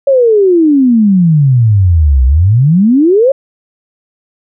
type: exponential two-way sweep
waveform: sine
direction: down then up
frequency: 565 to 61.74 to 565 Hz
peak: -4 dBFS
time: 0.07-3.32 s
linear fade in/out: 5 ms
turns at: 2.25 s
effects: none